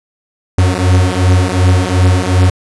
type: beating tone pair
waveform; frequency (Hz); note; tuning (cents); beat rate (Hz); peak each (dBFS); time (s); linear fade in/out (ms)
45% pulse; 90.3 / 93; F#2 / F#2; -42 / +9; 2.7; -11; 0.58-2.5; 5
effects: resampled to 24000 Hz